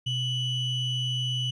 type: ring-modulated tone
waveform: triangle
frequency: 1546 Hz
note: G6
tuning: 24 cents flat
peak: -21 dBFS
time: 0.06-1.51 s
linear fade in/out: 10 ms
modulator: 1420 Hz
effects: resampled to 22050 Hz